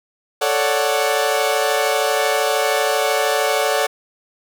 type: chord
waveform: sawtooth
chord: D major seventh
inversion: second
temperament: equal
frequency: 440 / 554.4 / 587.3 / 740 Hz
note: A4 / C#5 / D5 / F#5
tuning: 0 / 0 / 0 / 0 cents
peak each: -18 dBFS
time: 0.41-3.87 s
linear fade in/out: 10 ms
effects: none